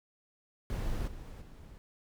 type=noise with level steps; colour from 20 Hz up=brown; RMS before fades=-34 / -45 / -50 dBFS; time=0.7-1.78 s; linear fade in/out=0 ms; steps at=1.07 / 1.41 s; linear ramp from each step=10 ms; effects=none